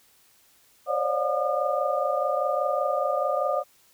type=tone cluster; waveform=sine; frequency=534 / 575 / 600 / 717 / 1212 Hz; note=C5 / D5 / D5 / F5 / D#6; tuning=+35 / -37 / +37 / +45 / -46 cents; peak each=-29 dBFS; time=0.86-3.64 s; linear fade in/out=50 ms; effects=white hiss -60 dBFS RMS until 3.93 s